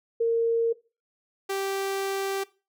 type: tone pair in turn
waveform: sine / sawtooth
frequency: 460.4 / 390.6 Hz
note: A#4 / G4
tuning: -22 / -6 cents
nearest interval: minor third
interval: 284 cents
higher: first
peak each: -20 / -23 dBFS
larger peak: first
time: 0.2-0.73 / 1.49-2.44 s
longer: second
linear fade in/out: 10 ms
effects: noise-tail reverb RT60 0.3 s tail -19 dB re dry